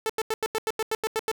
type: tone bursts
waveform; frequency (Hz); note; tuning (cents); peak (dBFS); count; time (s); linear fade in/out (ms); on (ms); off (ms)
sawtooth; 440; A4; 0; -20; 11; 0.06-1.315; 0; 35; 87
effects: none